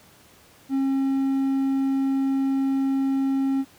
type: tone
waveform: triangle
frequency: 270 Hz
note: C#4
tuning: 45 cents flat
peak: -18 dBFS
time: 0.69-3.65 s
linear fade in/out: 50 ms
effects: pink hiss -53 dBFS RMS until 3.78 s + high-pass 80 Hz 12 dB/octave